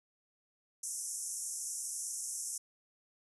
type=band-pass noise; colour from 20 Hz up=white; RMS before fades=-40 dBFS; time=0.83-2.58 s; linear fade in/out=5 ms; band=5600 to 11000 Hz; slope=96 dB/octave; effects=none